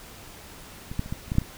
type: clicks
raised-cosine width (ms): 5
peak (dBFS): -22 / -13 / -26 / -17 / -30 / -15 / -22 / -6 / -25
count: 9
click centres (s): 0.915 / 0.994 / 1.061 / 1.125 / 1.281 / 1.319 / 1.353 / 1.384 / 1.417
effects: pink hiss -45 dBFS RMS until 1.57 s